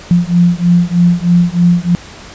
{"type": "beating tone pair", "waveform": "sine", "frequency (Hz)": [172.8, 176], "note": ["F3", "F3"], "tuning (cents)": [-18, 14], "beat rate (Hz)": 3.2, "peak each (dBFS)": -10, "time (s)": [0.11, 1.95], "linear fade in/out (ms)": 0, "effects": ["pink hiss -33 dBFS RMS until 2.34 s", "resampled to 16000 Hz"]}